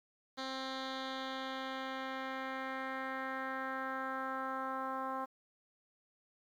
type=tone with low-pass filter sweep; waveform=10% pulse; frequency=264.2 Hz; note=C4; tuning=17 cents sharp; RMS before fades=-40 dBFS; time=0.37-5.26 s; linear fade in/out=20 ms; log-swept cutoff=4400 to 1100 Hz; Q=2.4; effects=11-bit